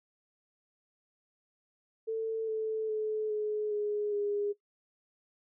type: tone with pitch steps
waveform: sine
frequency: 445.8 / 438.4 / 431.1 / 424 / 416.9 / 410 Hz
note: A4 / A4 / A4 / G#4 / G#4 / G#4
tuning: +23 / -6 / -35 / +36 / +7 / -22 cents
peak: -29 dBFS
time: 2.07-4.53 s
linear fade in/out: 20 ms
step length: 410 ms
effects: noise-tail reverb RT60 0.1 s tail -17 dB re dry